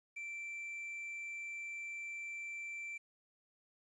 triangle tone, 2342 Hz, D7, 5 cents flat, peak -40 dBFS, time 0.16-2.98 s, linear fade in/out 10 ms, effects resampled to 24000 Hz + 12-bit

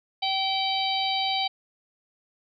harmonic tone, 772 Hz, G5, 27 cents flat, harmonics 1 / 3 / 4 / 5 / 6, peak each -27 / -33 / -30 / -30 / -33 dBFS, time 0.22-1.48 s, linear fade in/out 10 ms, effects none

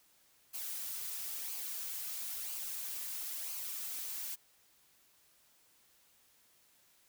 blue noise with flanger, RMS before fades -41 dBFS, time 0.53-4.36 s, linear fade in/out 20 ms, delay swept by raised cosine 0.54 to 3.74 ms, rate 1 Hz, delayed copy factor -0.5, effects white hiss -68 dBFS RMS until 7.08 s

